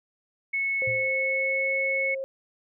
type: tone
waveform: sine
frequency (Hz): 2200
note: C#7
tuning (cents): -14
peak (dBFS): -24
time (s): 0.53-2.15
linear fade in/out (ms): 10
type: tone with pitch glide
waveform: sine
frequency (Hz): 523.3 to 536.2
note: C5 to C5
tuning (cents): 0 to +42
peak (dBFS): -29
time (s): 0.82-2.24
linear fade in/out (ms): 0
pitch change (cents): +42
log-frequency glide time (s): 0.99-1.73
type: tone with exponential decay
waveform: sine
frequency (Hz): 115.2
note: A#2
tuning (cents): -20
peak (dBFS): -31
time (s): 0.87-1.19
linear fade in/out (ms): 5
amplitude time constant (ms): 69
effects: none